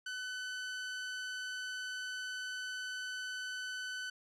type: tone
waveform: sawtooth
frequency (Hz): 1506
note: F#6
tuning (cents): +30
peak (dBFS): -35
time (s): 0.06-4.1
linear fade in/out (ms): 5
effects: low-pass 7000 Hz 12 dB/octave